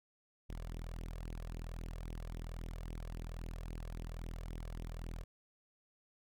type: tone with flanger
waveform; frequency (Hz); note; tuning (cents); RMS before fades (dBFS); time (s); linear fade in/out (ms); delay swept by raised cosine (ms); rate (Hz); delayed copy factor
sawtooth; 41.2; E1; 0; -44; 0.49-5.24; 10; 0.32 to 1.82; 3.7; +0.7
effects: none